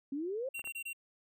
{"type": "exponential sweep", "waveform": "sine", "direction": "up", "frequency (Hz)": [266.7, 554.4], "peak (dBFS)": -34, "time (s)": [0.12, 0.49], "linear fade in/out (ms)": 5}
{"type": "tone bursts", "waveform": "square", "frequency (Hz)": 2746, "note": "F7", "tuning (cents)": -30, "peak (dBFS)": -39, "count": 4, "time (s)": [0.54, 0.932], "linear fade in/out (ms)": 10, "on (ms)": 80, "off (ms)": 24}
{"type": "clicks", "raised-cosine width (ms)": 0.5, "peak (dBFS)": -36, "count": 3, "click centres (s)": [0.594, 0.642, 0.674]}
{"effects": []}